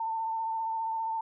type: tone with vibrato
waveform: sine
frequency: 897 Hz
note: A5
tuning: 33 cents sharp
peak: -29 dBFS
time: 0-1.21 s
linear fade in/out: 5 ms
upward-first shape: sine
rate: 15 Hz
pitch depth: 24 cents each way
effects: none